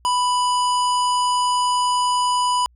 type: harmonic tone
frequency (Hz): 990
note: B5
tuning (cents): +4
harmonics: 1 / 3 / 5 / 7 / 9 / 10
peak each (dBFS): -17 / -27 / -31 / -34 / -36 / -37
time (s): 0.05-2.66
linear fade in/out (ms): 0
effects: added 60 Hz sine -52 dBFS peak until 2.75 s